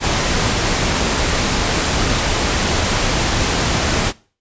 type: noise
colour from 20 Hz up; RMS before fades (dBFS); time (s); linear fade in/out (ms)
pink; -17; 0-4.13; 50
effects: noise-tail reverb RT60 0.4 s tail -22 dB re dry + resampled to 16000 Hz